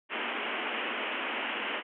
white band-pass noise, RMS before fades -34 dBFS, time 0.09-1.83 s, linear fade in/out 50 ms, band 210 to 3100 Hz, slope 96 dB/octave, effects none

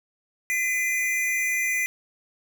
square tone pair together, 2026 / 2409 Hz, B6 / D7, +44 / +43 cents, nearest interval minor third, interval 299 cents, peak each -25 / -28 dBFS, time 0.5-1.86 s, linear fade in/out 0 ms, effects none

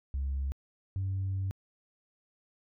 sine tone pair in turn, 68.1 / 96 Hz, C#2 / G2, -30 / -36 cents, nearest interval tritone, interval 594 cents, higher second, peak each -28 dBFS, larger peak neither, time 0.14-0.52 / 0.96-1.51 s, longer second, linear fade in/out 0 ms, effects tanh soft clip ceiling -27 dBFS

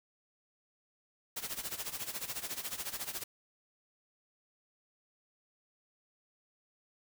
white noise with tremolo, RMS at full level -37 dBFS, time 1.36-3.24 s, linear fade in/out 10 ms, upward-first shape sine, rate 14 Hz, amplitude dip 80%, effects none

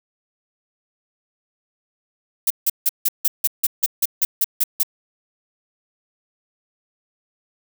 violet noise bursts, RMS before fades -17 dBFS, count 13, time 2.47-4.832 s, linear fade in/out 5 ms, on 34 ms, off 160 ms, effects none

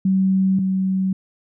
sine tone pair in turn, 190.4 / 189.46 Hz, F#3 / F#3, +50 / +41 cents, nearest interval unison, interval 9 cents, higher first, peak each -14 / -17 dBFS, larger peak first, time 0.05-0.59 / 0.59-1.13 s, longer neither, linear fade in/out 5 ms, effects none

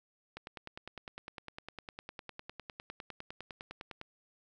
click train, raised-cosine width 0.3 ms, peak -27 dBFS, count 37, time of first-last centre 0.37-4.014 s, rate 9.88 Hz, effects none

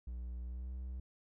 triangle tone with pitch glide, 60.6 to 63.39 Hz, B1 to B1, -32 to +46 cents, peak -38 dBFS, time 0.07-1 s, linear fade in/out 5 ms, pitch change +78 cents, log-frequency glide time 0.43-0.72 s, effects none

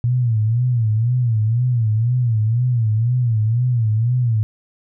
sine tone with vibrato, 116.4 Hz, A#2, 2 cents flat, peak -14 dBFS, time 0.04-4.43 s, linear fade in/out 0 ms, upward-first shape sine, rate 2 Hz, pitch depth 140 cents each way, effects none

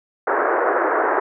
pink band-pass noise, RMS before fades -19 dBFS, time 0.27-1.2 s, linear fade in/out 5 ms, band 340 to 1700 Hz, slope 48 dB/octave, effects none

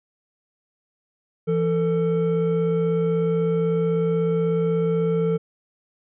triangle tone pair together, 167.8 / 447.2 Hz, E3 / A4, +31 / +28 cents, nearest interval octave + perfect fourth, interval 1697 cents, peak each -20 / -19 dBFS, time 1.47-5.38 s, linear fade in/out 20 ms, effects resampled to 8000 Hz

